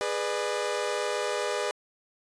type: chord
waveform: sawtooth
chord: G# diminished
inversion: none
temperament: equal with one note detuned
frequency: 415.3 / 493.9 / 599 Hz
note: G#4 / B4 / D5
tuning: 0 / 0 / +34 cents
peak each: -28 dBFS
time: 0.01-1.71 s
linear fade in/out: 0 ms
effects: resampled to 22050 Hz